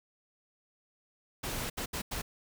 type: noise bursts at uneven times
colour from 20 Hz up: pink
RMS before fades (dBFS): -36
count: 4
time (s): 1.43-1.7 / 1.77-1.86 / 1.93-2.02 / 2.11-2.22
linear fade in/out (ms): 10
effects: none